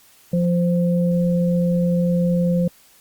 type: tone pair together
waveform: sine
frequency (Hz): 174.61 / 520.1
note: F3 / C5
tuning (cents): 0 / -10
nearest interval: octave + perfect fifth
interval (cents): 1890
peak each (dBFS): -16 / -23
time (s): 0.33-2.68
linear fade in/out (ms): 5
effects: white hiss -52 dBFS RMS until 3 s + Opus 48 kbps